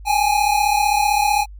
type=tone pair together; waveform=square; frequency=809 / 844.6 Hz; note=G#5 / G#5; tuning=-46 / +29 cents; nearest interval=minor second; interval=75 cents; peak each=-18 dBFS; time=0.05-1.46 s; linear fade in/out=50 ms; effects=added 50 Hz sine -34 dBFS peak until 1.59 s + MP3 96 kbps